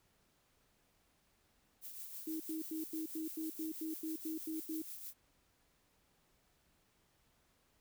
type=noise with tremolo; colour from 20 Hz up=violet; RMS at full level=-46 dBFS; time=1.81-5.14 s; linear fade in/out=50 ms; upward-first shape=triangle; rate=6.2 Hz; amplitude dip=50%
type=tone bursts; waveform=sine; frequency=317.8 Hz; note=D#4; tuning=37 cents sharp; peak=-38 dBFS; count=12; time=2.27-4.82 s; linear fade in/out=5 ms; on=130 ms; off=90 ms
effects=pink hiss -74 dBFS RMS until 7.8 s